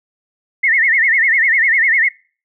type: tone with vibrato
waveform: sine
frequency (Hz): 1975.5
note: B6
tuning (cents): 0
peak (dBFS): -10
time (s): 0.63-2.09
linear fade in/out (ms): 10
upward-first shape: sine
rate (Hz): 10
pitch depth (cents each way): 180
effects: noise-tail reverb RT60 0.4 s tail -24 dB re dry

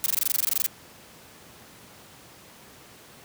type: noise bursts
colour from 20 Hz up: blue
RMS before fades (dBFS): -23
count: 15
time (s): 0.04-0.663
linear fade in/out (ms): 0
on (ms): 21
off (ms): 22
effects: pink hiss -49 dBFS RMS until 3.24 s + high-pass 100 Hz 12 dB/octave

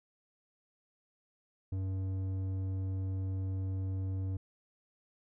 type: tone with low-pass filter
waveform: square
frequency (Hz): 95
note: F#2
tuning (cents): +46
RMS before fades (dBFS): -35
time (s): 1.72-4.37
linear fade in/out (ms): 5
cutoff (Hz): 320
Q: 0.55
effects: none

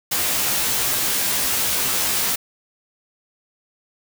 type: noise with comb filter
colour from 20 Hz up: white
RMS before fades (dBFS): -21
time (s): 0.11-2.36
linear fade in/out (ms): 10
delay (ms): 15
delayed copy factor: +0.95
effects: none

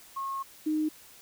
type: tone pair in turn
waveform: sine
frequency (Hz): 1085 / 308.5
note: C#6 / D#4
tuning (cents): -37 / -15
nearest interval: octave + minor seventh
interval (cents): 2178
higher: first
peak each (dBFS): -31 / -25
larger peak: second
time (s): 0.16-0.43 / 0.66-0.89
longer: first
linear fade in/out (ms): 10
effects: white hiss -53 dBFS RMS until 1.21 s

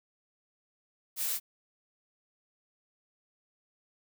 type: noise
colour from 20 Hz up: blue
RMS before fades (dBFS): -32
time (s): 1.16-1.4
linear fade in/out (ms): 50
effects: none

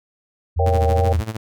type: tone with vibrato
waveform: sine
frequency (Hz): 82.41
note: E2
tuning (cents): 0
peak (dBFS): -16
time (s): 0.56-1.22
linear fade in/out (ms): 20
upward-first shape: triangle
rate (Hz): 2.5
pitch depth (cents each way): 85
type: chord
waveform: sine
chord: A# diminished seventh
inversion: none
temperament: equal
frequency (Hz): 466.2 / 554.4 / 659.3 / 784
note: A#4 / C#5 / E5 / G5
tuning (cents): 0 / 0 / 0 / 0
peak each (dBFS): -22 / -24 / -28 / -22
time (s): 0.59-1.13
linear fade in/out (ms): 5
type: tone with tremolo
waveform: sawtooth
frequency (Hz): 110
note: A2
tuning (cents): 0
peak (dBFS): -18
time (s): 0.66-1.37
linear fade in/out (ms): 5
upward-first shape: sine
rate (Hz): 13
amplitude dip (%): 85
effects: none

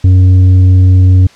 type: tone with tanh clipping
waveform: sine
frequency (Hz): 92.5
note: F#2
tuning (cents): 0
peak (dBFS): -3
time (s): 0.04-1.27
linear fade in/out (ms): 5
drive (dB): 5
effects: white hiss -40 dBFS RMS until 1.35 s + low-pass 5000 Hz 12 dB/octave

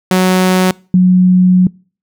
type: tone pair in turn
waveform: sawtooth / sine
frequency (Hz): 185 / 182.77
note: F#3 / F#3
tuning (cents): 0 / -21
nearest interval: unison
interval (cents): 21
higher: first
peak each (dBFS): -4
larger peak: neither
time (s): 0.11-0.71 / 0.94-1.67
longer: second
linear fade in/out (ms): 2
effects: noise-tail reverb RT60 0.4 s tail -25 dB re dry

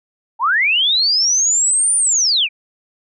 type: linear two-way sweep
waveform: sine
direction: up then down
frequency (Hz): 830.6 to 9397 to 2265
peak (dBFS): -12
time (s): 0.39-2.49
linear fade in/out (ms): 50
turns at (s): 1.96
effects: none

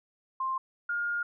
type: tone pair in turn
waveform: sine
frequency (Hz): 1053 / 1418.2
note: C6 / F6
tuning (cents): +11 / +26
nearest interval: perfect fourth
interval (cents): 515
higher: second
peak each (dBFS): -28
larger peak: neither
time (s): 0.4-0.58 / 0.89-1.23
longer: second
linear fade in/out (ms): 5
effects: none

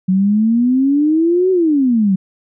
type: exponential two-way sweep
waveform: sine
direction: up then down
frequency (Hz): 183.4 to 380 to 183.4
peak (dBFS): -10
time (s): 0.08-2.16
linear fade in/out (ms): 10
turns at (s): 1.51
effects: none

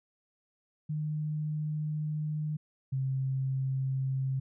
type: tone pair in turn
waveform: sine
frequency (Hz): 152.4 / 133.28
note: D#3 / C3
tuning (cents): -36 / +32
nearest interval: major second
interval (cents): 232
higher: first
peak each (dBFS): -30 / -28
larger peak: second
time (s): 0.89-2.57 / 2.92-4.4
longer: first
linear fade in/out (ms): 10
effects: none

